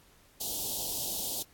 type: band-stop noise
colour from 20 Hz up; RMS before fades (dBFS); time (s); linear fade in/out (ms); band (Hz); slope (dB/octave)
white; -34; 0.4-1.43; 10; 880 to 3100; 48
effects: pink hiss -61 dBFS RMS until 1.53 s + AAC 64 kbps